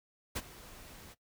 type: noise with ADSR envelope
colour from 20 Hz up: pink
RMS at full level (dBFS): -34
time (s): 0.35-1.15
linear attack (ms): 17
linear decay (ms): 41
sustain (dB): -18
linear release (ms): 30
effects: noise-tail reverb RT60 0.1 s tail -17 dB re dry